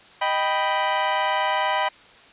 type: chord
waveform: sawtooth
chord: Eb augmented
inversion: none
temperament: equal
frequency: 622.3 / 784 / 987.8 Hz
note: Eb5 / G5 / B5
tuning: 0 / 0 / 0 cents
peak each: -23 / -21 / -19 dBFS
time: 0.21-1.89 s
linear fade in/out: 10 ms
effects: white hiss -49 dBFS RMS until 2.32 s + resampled to 8000 Hz